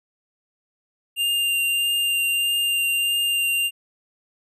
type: tone with vibrato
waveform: square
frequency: 2794 Hz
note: F7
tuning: in tune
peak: -20 dBFS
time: 1.16-3.71 s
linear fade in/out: 50 ms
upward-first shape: triangle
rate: 1.6 Hz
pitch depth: 12 cents each way
effects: none